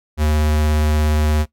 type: tone with vibrato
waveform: square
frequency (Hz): 76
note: D#2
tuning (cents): -40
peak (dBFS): -15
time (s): 0.17-1.46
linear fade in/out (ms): 50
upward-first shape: sine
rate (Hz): 17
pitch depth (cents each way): 9
effects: noise-tail reverb RT60 0.1 s tail -17 dB re dry